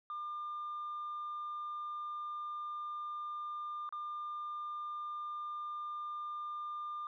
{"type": "tone with dropouts", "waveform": "sine", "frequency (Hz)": 1200, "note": "D6", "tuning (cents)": 37, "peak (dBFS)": -37, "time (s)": [0.1, 7.07], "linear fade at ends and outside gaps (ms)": 1, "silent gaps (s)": [3.891, 3.925], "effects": ["tanh soft clip ceiling -36 dBFS"]}